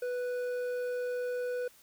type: tone with hard clipping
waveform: triangle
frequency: 493.9 Hz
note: B4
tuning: in tune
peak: -33 dBFS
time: 0.02-1.68 s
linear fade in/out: 5 ms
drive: 10 dB
effects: white hiss -60 dBFS RMS until 1.82 s